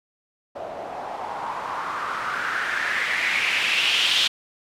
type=noise with low-pass filter sweep; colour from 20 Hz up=blue; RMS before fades=-25 dBFS; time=0.55-4.28 s; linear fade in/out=10 ms; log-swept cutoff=610 to 3400 Hz; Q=4; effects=none